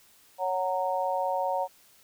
sine chord, F# major, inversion second, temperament just, 555 / 740 / 925 Hz, C#5 / F#5 / A#5, +2 / 0 / -14 cents, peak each -30 dBFS, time 0.38-1.68 s, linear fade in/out 50 ms, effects white hiss -59 dBFS RMS until 2.03 s

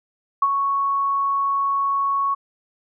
sine tone with ADSR envelope, 1108.7 Hz, C#6, in tune, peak -12 dBFS, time 0.42-2.35 s, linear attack 5 ms, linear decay 45 ms, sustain -6 dB, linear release 16 ms, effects none

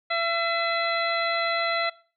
harmonic tone with a mistuned harmonic, 674 Hz, E5, 38 cents sharp, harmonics 1 / 2 / 3 / 4 / 5 / 6, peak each -28 / -29 / -28 / -36 / -37 / -32 dBFS, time 0.1-1.9 s, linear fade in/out 10 ms, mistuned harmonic 4, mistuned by -65 cents, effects noise-tail reverb RT60 0.4 s tail -20 dB re dry

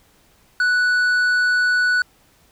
sine tone with tanh clipping, 1480 Hz, F#6, in tune, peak -16 dBFS, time 0.6-2.02 s, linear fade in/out 2 ms, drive 7 dB, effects pink hiss -56 dBFS RMS until 2.51 s

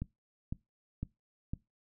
click train, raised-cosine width 5 ms, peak -23 dBFS, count 4, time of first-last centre 0.02-1.535 s, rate 1.98 Hz, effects noise-tail reverb RT60 0.2 s tail -21 dB re dry

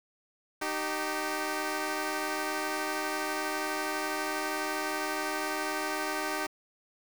10% pulse tone pair together, 307 / 386.8 Hz, D#4 / G4, -23 / -23 cents, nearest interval major third, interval 400 cents, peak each -25 dBFS, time 0.61-6.47 s, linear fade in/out 10 ms, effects 8-bit

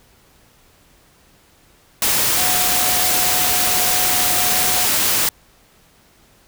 sine tone in noise, 731 Hz, F#5, 21 cents flat, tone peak -26 dBFS, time 2.37-4.85 s, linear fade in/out 2 ms, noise white, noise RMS -17 dBFS, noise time 2.02-5.29 s, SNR -12 dB, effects pink hiss -53 dBFS RMS until 6.47 s

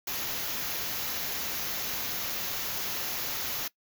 white band-stop noise, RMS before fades -33 dBFS, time 0.07-3.68 s, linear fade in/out 5 ms, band 7000 to 11000 Hz, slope 96 dB/octave, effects noise-tail reverb RT60 0.1 s tail -21 dB re dry

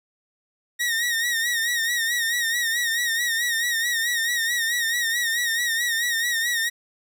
sawtooth tone with vibrato, 1872 Hz, A#6, 7 cents sharp, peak -18 dBFS, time 0.79-6.7 s, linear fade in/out 20 ms, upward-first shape sine, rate 4.6 Hz, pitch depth 67 cents each way, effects none

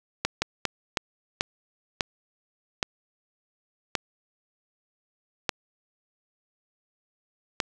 slowing click train, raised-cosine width 0.2 ms, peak -6 dBFS, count 10, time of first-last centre 0.25-7.602 s, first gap 170 ms, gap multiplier 1.37, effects none

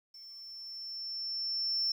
sine tone with level ramp, 5380 Hz, E8, 34 cents sharp, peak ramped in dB -48 to -26 dBFS, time 0.14-1.92 s, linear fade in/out 5 ms, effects tanh soft clip ceiling -25 dBFS + 11-bit

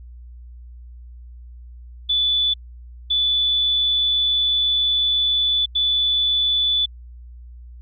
sine tone bursts at uneven times, 3474 Hz, A7, 23 cents flat, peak -16 dBFS, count 3, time 2.09-2.54 / 3.1-5.66 / 5.75-6.86 s, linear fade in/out 10 ms, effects added 60 Hz sine -37 dBFS peak until 7.81 s

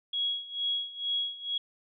sine tone with tremolo, 3322 Hz, G#7, in tune, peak -26 dBFS, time 0.13-1.58 s, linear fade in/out 5 ms, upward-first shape sine, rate 2.2 Hz, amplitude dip 85%, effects none

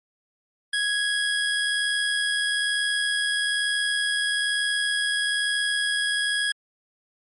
25% pulse tone with amplitude modulation, 1661.2 Hz, G#6, in tune, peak -17 dBFS, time 0.73-6.52 s, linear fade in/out 5 ms, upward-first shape sine, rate 81.1 Hz, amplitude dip 25%, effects MP3 48 kbps

